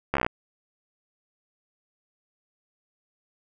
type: slowing click train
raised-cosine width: 0.5 ms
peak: -9 dBFS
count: 9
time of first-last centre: 0.14-0.264 s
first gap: 14 ms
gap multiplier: 1.03
effects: none